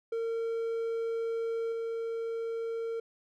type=tone with level steps; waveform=triangle; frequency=457.1 Hz; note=A#4; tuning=34 cents flat; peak=-28 / -30 dBFS; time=0.12-3 s; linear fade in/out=5 ms; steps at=1.72 s; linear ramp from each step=2 ms; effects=none